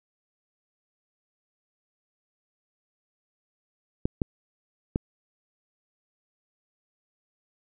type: clicks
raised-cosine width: 3 ms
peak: -11 dBFS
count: 3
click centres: 4.055 / 4.218 / 4.959 s
effects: none